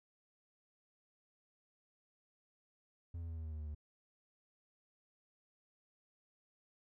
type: tone with pitch steps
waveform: triangle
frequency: 84.8 / 83.25 / 81.72 / 80.23 / 78.76 / 77.31 / 75.9 / 74.51 Hz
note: E2 / E2 / E2 / E2 / D#2 / D#2 / D#2 / D2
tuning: +50 / +18 / -14 / -46 / +22 / -11 / -42 / +26 cents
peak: -39 dBFS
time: 3.14-3.748 s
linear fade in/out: 5 ms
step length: 76 ms
effects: none